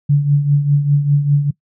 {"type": "tone with tremolo", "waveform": "sine", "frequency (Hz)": 144, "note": "D3", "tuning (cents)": -34, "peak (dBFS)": -7, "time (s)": [0.09, 1.51], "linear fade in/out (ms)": 10, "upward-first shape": "triangle", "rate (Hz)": 5, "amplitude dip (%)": 70, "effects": ["noise-tail reverb RT60 0.1 s tail -21 dB re dry"]}